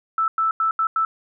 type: tone bursts at uneven times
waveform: sine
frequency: 1318.5 Hz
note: E6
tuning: in tune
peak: -17 dBFS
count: 5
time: 0.18-0.28 / 0.38-0.51 / 0.6-0.71 / 0.79-0.87 / 0.96-1.05 s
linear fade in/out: 2 ms
effects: none